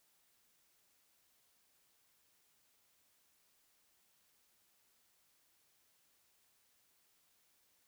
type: silence
effects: white hiss -74 dBFS RMS until 7.87 s